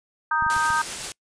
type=chord; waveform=sine; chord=Eb major; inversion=second; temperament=equal; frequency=932.3 / 1244.5 / 1568 Hz; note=Bb5 / Eb6 / G6; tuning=0 / 0 / 0 cents; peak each=-24 dBFS; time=0.31-0.82 s; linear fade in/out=5 ms
type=clicks; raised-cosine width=5 ms; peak=-25 dBFS; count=4; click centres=0.424 / 0.465 / 0.565 / 0.704 s
type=noise with tremolo; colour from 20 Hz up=white; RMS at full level=-30 dBFS; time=0.5-1.12 s; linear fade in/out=0 ms; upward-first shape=triangle; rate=7.8 Hz; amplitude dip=25%
effects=noise-tail reverb RT60 0.1 s tail -25 dB re dry + resampled to 22050 Hz